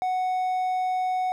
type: tone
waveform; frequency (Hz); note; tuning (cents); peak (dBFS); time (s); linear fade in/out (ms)
triangle; 740; F#5; 0; -21; 0.02-1.32; 0
effects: none